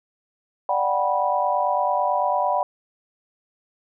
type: chord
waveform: sine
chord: G major seventh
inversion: second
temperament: just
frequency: 588 / 735 / 784 / 980 Hz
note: D5 / F#5 / G5 / B5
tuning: +2 / -12 / 0 / -14 cents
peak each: -25 / -24 / -26 / -23 dBFS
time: 0.69-2.63 s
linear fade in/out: 2 ms
effects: none